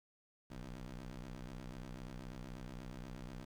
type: ring-modulated tone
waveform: 20% pulse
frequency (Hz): 63.9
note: C2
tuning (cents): -40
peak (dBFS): -38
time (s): 0.5-3.45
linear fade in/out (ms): 10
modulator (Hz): 91.7
effects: low-pass 8000 Hz 12 dB/octave + 11-bit